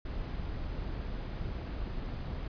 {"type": "noise", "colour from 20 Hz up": "brown", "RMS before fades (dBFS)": -37, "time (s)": [0.05, 2.48], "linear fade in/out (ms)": 5, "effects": ["resampled to 11025 Hz"]}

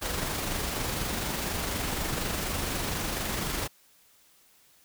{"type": "noise with amplitude modulation", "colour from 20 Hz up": "pink", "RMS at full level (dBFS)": -30, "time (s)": [0.01, 3.68], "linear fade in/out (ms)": 20, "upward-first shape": "sine", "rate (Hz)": 24.1, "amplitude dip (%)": 30, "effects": ["white hiss -61 dBFS RMS until 4.84 s"]}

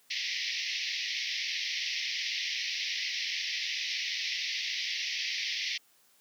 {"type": "band-pass noise", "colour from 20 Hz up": "pink", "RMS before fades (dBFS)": -34, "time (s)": [0.1, 5.78], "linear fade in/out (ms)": 10, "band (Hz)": [1900, 5800], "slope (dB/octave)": 96, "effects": ["white hiss -65 dBFS RMS until 6.2 s", "high-pass 150 Hz 12 dB/octave"]}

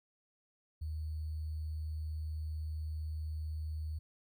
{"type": "tone with sample-and-hold", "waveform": "sine", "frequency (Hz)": 77.78, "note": "D#2", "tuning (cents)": 0, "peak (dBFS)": -36, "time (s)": [0.81, 3.99], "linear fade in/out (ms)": 10, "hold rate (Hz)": 4410, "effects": []}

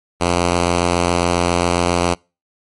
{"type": "tone", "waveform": "5% pulse", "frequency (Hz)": 87.31, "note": "F2", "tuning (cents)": 0, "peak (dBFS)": -3, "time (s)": [0.2, 2.15], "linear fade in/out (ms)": 20, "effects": ["noise-tail reverb RT60 0.3 s tail -26 dB re dry", "MP3 48 kbps"]}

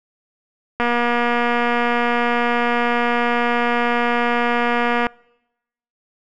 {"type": "click train", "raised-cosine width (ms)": 0.5, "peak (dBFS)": -5, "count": 1021, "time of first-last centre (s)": [0.8, 5.068], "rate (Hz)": 239, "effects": ["noise-tail reverb RT60 0.9 s tail -26 dB re dry"]}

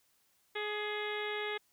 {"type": "harmonic tone with a mistuned harmonic", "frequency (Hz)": 420.3, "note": "G#4", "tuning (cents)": 21, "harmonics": [1, 2, 3, 4, 5, 6, 7, 8, 9], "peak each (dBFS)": [-38, -44, -46, -43, -41, -48, -51, -45, -50], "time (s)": [0.55, 1.58], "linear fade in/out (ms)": 10, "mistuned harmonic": 3, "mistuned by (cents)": -24, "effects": ["white hiss -72 dBFS RMS until 1.72 s"]}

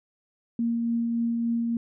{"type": "tone with tremolo", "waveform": "sine", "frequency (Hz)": 232.9, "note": "A#3", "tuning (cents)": -1, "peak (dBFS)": -22, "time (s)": [0.59, 1.77], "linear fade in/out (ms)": 2, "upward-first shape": "triangle", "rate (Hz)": 3.5, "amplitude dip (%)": 25, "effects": []}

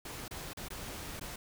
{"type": "noise with dropouts", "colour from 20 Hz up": "pink", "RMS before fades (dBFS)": -43, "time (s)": [0.05, 1.36], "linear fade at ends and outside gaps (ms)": 5, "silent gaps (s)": [[0.281, 0.309], [0.534, 0.57], [0.685, 0.703], [1.197, 1.21]], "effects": []}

